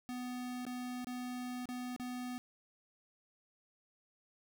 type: tone with dropouts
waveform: square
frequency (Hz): 248.7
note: B3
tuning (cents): +12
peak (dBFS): -40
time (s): 0.09-2.38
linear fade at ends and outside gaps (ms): 0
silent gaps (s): 0.652-0.666 / 1.045-1.07 / 1.656-1.689 / 1.963-1.998
effects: none